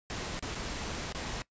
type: noise with dropouts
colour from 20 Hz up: pink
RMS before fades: -37 dBFS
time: 0.1-1.42 s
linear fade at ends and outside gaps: 0 ms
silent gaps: 0.393-0.425 / 0.549-0.553 / 1.124-1.148 s
effects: noise-tail reverb RT60 0.1 s tail -20 dB re dry + resampled to 16000 Hz